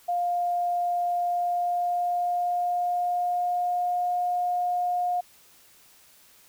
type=tone with pitch glide; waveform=sine; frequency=704 to 713.8 Hz; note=F5 to F5; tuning=+14 to +38 cents; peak=-23 dBFS; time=0.08-5.21 s; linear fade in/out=10 ms; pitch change=+24 cents; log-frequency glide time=1.24-4.09 s; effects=white hiss -56 dBFS RMS until 6.48 s